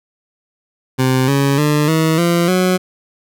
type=tone with pitch steps; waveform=20% pulse; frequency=129.9 / 139.22 / 149.22 / 159.93 / 171.4 / 183.71 Hz; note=C3 / C#3 / D3 / D#3 / F3 / F#3; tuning=-12 / +8 / +28 / +48 / -32 / -12 cents; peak=-7 dBFS; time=0.98-2.78 s; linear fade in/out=20 ms; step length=300 ms; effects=none